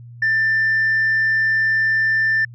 sine tone, 1780 Hz, A6, 20 cents sharp, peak -13 dBFS, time 0.22-2.45 s, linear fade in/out 5 ms, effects tanh soft clip ceiling -12 dBFS + added 119 Hz sine -36 dBFS peak until 2.54 s

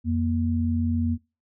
sine tone pair together, 87.57 / 236.3 Hz, F2 / A#3, +5 / +24 cents, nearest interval octave + perfect fourth, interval 1719 cents, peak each -24 dBFS, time 0.04-1.18 s, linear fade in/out 50 ms, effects noise-tail reverb RT60 0.3 s tail -23 dB re dry

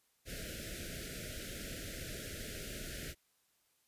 pink band-stop noise, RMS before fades -44 dBFS, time 0.25-3.15 s, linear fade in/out 50 ms, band 660 to 1400 Hz, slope 96 dB/octave, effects white hiss -75 dBFS RMS until 3.87 s + resampled to 32000 Hz

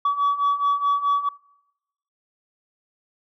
sine beating tone pair, 1137 / 1141.7 Hz, C#6 / D6, +44 / -49 cents, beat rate 4.7 Hz, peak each -22 / -19 dBFS, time 0.05-1.29 s, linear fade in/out 5 ms, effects noise-tail reverb RT60 0.9 s tail -24 dB re dry + tanh soft clip ceiling -15 dBFS

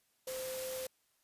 sine tone in noise, 518 Hz, C5, 17 cents flat, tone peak -39 dBFS, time 0.27-0.87 s, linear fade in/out 5 ms, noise white, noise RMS -44 dBFS, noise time 0.27-0.87 s, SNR +2 dB, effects white hiss -75 dBFS RMS until 1.23 s + resampled to 32000 Hz

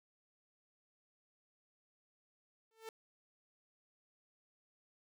sawtooth tone with exponential growth, 445.8 Hz, A4, 23 cents sharp, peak -39 dBFS, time 2.71-2.89 s, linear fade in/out 2 ms, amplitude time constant 39 ms, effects none

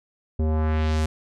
square tone with low-pass filter sweep, 78.1 Hz, D#2, 7 cents sharp, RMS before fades -22 dBFS, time 0.39-1.06 s, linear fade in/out 5 ms, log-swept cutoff 400 to 9900 Hz, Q 1.1, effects none

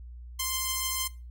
5% pulse tone pair together, 1046.5 / 3133 Hz, C6 / G7, 0 / -2 cents, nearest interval octave + perfect fifth, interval 1898 cents, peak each -18 / -26 dBFS, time 0.39-1.08 s, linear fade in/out 10 ms, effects noise-tail reverb RT60 0.3 s tail -19 dB re dry + added 60 Hz sine -41 dBFS peak until 1.3 s

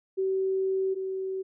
sine tone pair in turn, 382 / 380.6 Hz, G4 / F#4, -45 / +49 cents, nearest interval unison, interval 6 cents, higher first, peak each -24 / -29 dBFS, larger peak first, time 0.17-0.95 / 0.95-1.43 s, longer first, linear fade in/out 20 ms, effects none

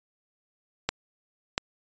clicks, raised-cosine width 0.2 ms, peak -7 dBFS, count 2, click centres 0.89 / 1.579 s, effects resampled to 16000 Hz

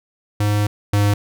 square tone pair in turn, 103.83 / 102.52 Hz, G#2 / G#2, 0 / -22 cents, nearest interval unison, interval 22 cents, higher first, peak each -16 / -14 dBFS, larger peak second, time 0.4-0.67 / 0.93-1.14 s, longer first, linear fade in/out 5 ms, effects none

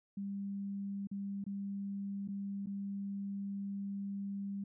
sine tone with dropouts, 198.8 Hz, G3, 25 cents sharp, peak -37 dBFS, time 0.17-4.64 s, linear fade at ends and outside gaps 5 ms, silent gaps 1.072-1.113 / 1.441-1.464 / 2.277-2.285 / 2.661-2.669 s, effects none

